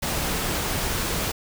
pink noise, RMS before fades -26 dBFS, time 0.02-1.32 s, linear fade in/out 10 ms, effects none

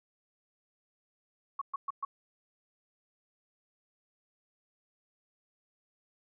sine tone bursts, 1108.7 Hz, C#6, in tune, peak -31 dBFS, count 4, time 1.59-2.05 s, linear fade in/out 5 ms, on 25 ms, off 120 ms, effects none

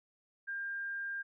sine tone, 1600 Hz, G6, 35 cents sharp, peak -36 dBFS, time 0.47-1.23 s, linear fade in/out 20 ms, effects none

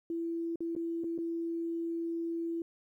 sine tone with dropouts, 334.1 Hz, E4, 23 cents sharp, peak -32 dBFS, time 0.1-2.62 s, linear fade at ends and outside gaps 2 ms, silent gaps 0.558-0.605 / 0.752-0.763 / 1.037-1.042 / 1.179-1.186 s, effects 12-bit

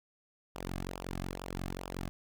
sawtooth tone with flanger, 45.53 Hz, F#1, 27 cents flat, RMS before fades -40 dBFS, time 0.55-2.09 s, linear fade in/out 0 ms, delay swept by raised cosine 0.47 to 2.17 ms, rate 2.3 Hz, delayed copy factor -0.8, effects none

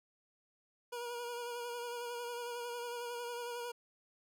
25% pulse tone with vibrato, 478.9 Hz, A#4, 47 cents sharp, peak -36 dBFS, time 0.92-3.72 s, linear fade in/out 10 ms, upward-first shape sine, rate 11 Hz, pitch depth 28 cents each way, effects none

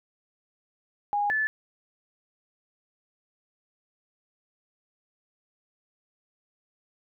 sine tone pair in turn, 821 / 1739.6 Hz, G#5 / A6, -20 / -20 cents, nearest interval octave + minor second, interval 1300 cents, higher second, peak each -23 dBFS, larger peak neither, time 1.13-1.3 / 1.3-1.47 s, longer neither, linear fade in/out 0 ms, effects none

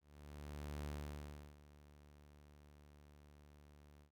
sawtooth tone with ADSR envelope, 73.42 Hz, D2, in tune, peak -39 dBFS, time 0.01-4.11 s, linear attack 850 ms, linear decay 700 ms, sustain -18 dB, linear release 99 ms, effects none

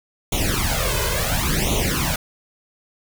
pink noise with flanger, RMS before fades -21 dBFS, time 0.32-2.16 s, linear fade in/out 5 ms, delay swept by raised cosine 0.3 to 2 ms, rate 0.71 Hz, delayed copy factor +0.9, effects none

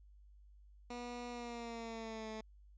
15% pulse tone with pitch glide, 242.5 to 218.6 Hz, B3 to A3, -31 to -11 cents, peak -37 dBFS, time 0.9-2.41 s, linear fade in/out 5 ms, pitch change -180 cents, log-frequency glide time 1.3-2.29 s, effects added 50 Hz sine -58 dBFS peak until 2.77 s + resampled to 16000 Hz

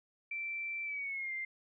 sine tone with pitch glide, 2340 to 2097 Hz, D7 to C7, -7 to +3 cents, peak -36 dBFS, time 0.31-1.45 s, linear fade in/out 5 ms, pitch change -190 cents, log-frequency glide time 0.84-1.33 s, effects none

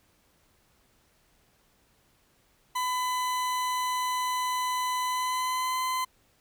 40% pulse tone with pitch glide, 1004 to 1023.9 Hz, B5 to C6, +28 to -38 cents, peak -26 dBFS, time 2.75-6.05 s, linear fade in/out 10 ms, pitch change +34 cents, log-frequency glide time 5.04-5.81 s, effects pink hiss -66 dBFS RMS until 6.4 s

